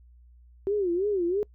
sine tone with vibrato, 378 Hz, F#4, 37 cents sharp, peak -23 dBFS, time 0.67-1.43 s, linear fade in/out 0 ms, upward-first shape sine, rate 3 Hz, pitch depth 180 cents each way, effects noise-tail reverb RT60 0.1 s tail -26 dB re dry + added 60 Hz sine -51 dBFS peak until 1.54 s

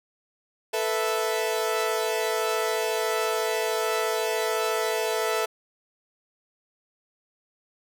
sawtooth chord, A suspended second, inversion none, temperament equal, 440 / 493.9 / 659.3 Hz, A4 / B4 / E5, 0 / 0 / 0 cents, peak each -23 / -27 / -25 dBFS, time 0.73-5.46 s, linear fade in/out 10 ms, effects none

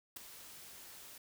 white noise with ADSR envelope, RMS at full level -40 dBFS, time 0.16-1.18 s, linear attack 10 ms, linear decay 4 ms, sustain -13 dB, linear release 4 ms, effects none

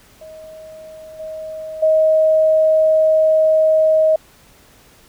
sine tone with level steps, 630 Hz, D#5, 21 cents sharp, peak -34 / -26 / -10 dBFS, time 0.21-4.16 s, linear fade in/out 5 ms, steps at 1.19 / 1.82 s, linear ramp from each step 10 ms, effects pink hiss -49 dBFS RMS until 5.08 s

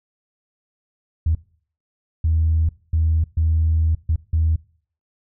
sine tone bursts at uneven times, 80.3 Hz, E2, 45 cents flat, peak -14 dBFS, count 6, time 1.26-1.35 / 2.24-2.69 / 2.93-3.24 / 3.37-3.95 / 4.09-4.16 / 4.33-4.56 s, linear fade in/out 5 ms, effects noise-tail reverb RT60 0.5 s tail -22 dB re dry + tanh soft clip ceiling -10 dBFS

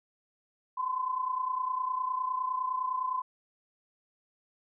sine tone pair together, 1016.7 / 1046.5 Hz, B5 / C6, +50 / 0 cents, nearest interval minor second, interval 50 cents, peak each -30 / -35 dBFS, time 0.77-3.22 s, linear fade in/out 10 ms, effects none

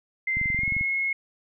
sine tone with pitch glide, 2081 to 2169 Hz, C7 to C#7, -10 to -38 cents, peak -23 dBFS, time 0.27-1.13 s, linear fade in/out 5 ms, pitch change +72 cents, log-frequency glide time 0.56-0.65 s
click train, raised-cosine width 5 ms, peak -22 dBFS, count 11, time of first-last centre 0.37-0.811 s, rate 22.7 Hz
effects none

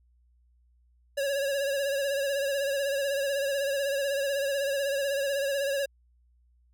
square tone with vibrato, 556 Hz, C#5, 5 cents sharp, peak -27 dBFS, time 1.17-5.86 s, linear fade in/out 10 ms, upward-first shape sine, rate 16 Hz, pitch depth 50 cents each way, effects added 60 Hz sine -61 dBFS peak until 6.73 s

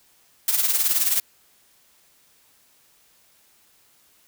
blue noise with tremolo, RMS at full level -18 dBFS, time 0.48-1.2 s, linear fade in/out 2 ms, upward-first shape triangle, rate 19 Hz, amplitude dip 70%, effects white hiss -59 dBFS RMS until 4.27 s

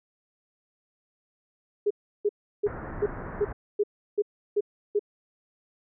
sine tone bursts, 413 Hz, G#4, 10 cents flat, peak -20 dBFS, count 9, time 1.86-4.994 s, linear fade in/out 10 ms, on 46 ms, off 340 ms
pink low-pass noise, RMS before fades -37 dBFS, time 2.66-3.53 s, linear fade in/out 10 ms, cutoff 1800 Hz, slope 48 dB/octave
effects none

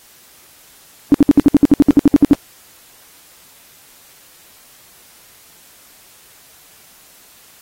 sine tone bursts, 287.6 Hz, D4, 36 cents flat, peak -3 dBFS, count 15, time 1.12-2.333 s, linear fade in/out 0 ms, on 23 ms, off 62 ms, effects white hiss -46 dBFS RMS until 7.61 s + AAC 48 kbps

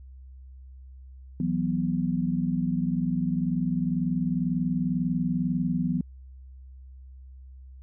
sine chord, E suspended second, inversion none, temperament equal, 164.81 / 185 / 246.9 Hz, E3 / F#3 / B3, 0 / 0 / 0 cents, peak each -28 dBFS, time 1.4-6.01 s, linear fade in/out 2 ms, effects added 65 Hz sine -43 dBFS peak until 7.82 s

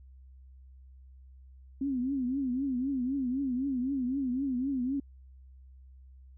sine tone with vibrato, 262.2 Hz, C4, 4 cents sharp, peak -28 dBFS, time 1.81-5 s, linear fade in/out 5 ms, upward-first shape triangle, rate 3.9 Hz, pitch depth 150 cents each way, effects added 65 Hz sine -50 dBFS peak until 6.37 s

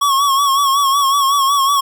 square tone with vibrato, 1108.7 Hz, C#6, in tune, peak -12 dBFS, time 0.01-1.81 s, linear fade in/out 10 ms, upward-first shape sine, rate 5.4 Hz, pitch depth 58 cents each way, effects none

